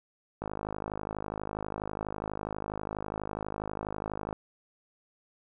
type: click train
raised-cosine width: 1 ms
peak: -20 dBFS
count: 205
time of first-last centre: 0.42-4.328 s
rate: 52.2 Hz
effects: none